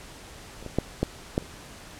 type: clicks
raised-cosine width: 2 ms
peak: -29 / -22 / -8 / -9 / -9 / -30 dBFS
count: 6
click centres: 0.626 / 0.663 / 0.786 / 1.03 / 1.379 / 1.425 s
effects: pink hiss -45 dBFS RMS until 1.99 s + low-pass 10000 Hz 12 dB/octave